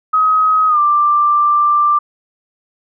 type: tone with pitch glide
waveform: sine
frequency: 1266 to 1181.2 Hz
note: D#6 to D6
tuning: +30 to +10 cents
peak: -9 dBFS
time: 0.13-1.99 s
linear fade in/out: 10 ms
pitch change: -120 cents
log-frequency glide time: 0.68-0.79 s
effects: none